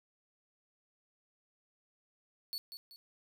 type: tone with echo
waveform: 45% pulse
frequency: 4435 Hz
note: C#8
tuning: in tune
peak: -36 dBFS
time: 2.53-2.58 s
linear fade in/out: 0 ms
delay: 190 ms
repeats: 2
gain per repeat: -8 dB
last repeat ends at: 2.96 s
effects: 13-bit